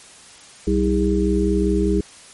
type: harmonic tone with a mistuned harmonic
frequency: 64.1 Hz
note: C2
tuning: 35 cents flat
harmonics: 1 / 3 / 5 / 6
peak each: -21 / -21 / -21 / -21 dBFS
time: 0.67-2.01 s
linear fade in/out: 5 ms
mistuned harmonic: 6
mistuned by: +92 cents
effects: white hiss -44 dBFS RMS until 2.33 s + MP3 48 kbps